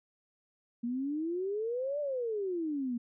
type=exponential two-way sweep; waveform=sine; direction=up then down; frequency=231.7 to 597 to 231.7 Hz; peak=-31 dBFS; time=0.83-2.98 s; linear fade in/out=10 ms; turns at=2 s; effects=none